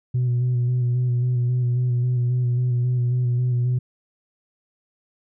sine tone with vibrato, 123.47 Hz, B2, in tune, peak -16 dBFS, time 0.14-3.79 s, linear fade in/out 10 ms, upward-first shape square, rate 3.7 Hz, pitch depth 23 cents each way, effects tanh soft clip ceiling -16 dBFS

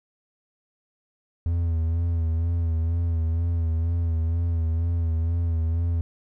triangle tone with vibrato, 83.1 Hz, E2, 15 cents sharp, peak -19 dBFS, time 1.46-6.01 s, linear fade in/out 0 ms, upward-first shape sine, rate 2.1 Hz, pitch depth 46 cents each way, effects none

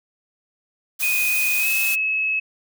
blue noise, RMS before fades -25 dBFS, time 0.99-1.96 s, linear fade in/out 20 ms
sine tone with pitch glide, 2489 to 2581 Hz, D#7 to E7, 0 to -37 cents, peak -19 dBFS, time 1.02-2.4 s, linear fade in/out 10 ms, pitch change +63 cents, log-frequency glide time 1.59-1.67 s
effects none

